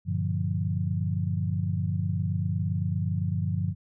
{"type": "chord", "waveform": "sine", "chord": "G minor seventh", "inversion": "none", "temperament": "equal with one note detuned", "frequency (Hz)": [97.04, 116.54, 146.83, 174.61], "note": ["G2", "Bb2", "D3", "F3"], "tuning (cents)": [-17, 0, 0, 0], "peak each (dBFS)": [-28, -34, -31, -31], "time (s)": [0.05, 3.75], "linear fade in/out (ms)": 50, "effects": []}